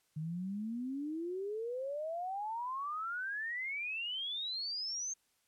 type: exponential sweep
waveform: sine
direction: up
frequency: 150.9 to 6440 Hz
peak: -36 dBFS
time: 0.16-5.14 s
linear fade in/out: 10 ms
effects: white hiss -75 dBFS RMS until 5.47 s + low-pass 12000 Hz 12 dB/octave